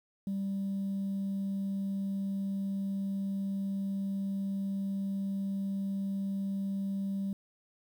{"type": "tone", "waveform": "sine", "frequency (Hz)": 196, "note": "G3", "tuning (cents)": 0, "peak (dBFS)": -29, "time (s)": [0.27, 7.33], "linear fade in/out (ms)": 2, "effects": ["tanh soft clip ceiling -29 dBFS", "10-bit"]}